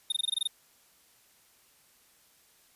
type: tone bursts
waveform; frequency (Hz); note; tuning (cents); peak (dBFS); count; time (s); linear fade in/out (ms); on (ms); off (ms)
square; 3669; A#7; -28; -26; 9; 0.1-0.474; 5; 22; 22
effects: white hiss -63 dBFS RMS until 2.75 s + resampled to 32000 Hz